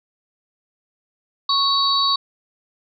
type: tone cluster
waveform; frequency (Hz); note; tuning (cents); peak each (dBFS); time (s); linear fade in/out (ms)
sine; 1102 / 3842 / 4492; C#6 / B7 / C#8; -11 / -48 / +22; -20; 1.49-2.16; 5
effects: none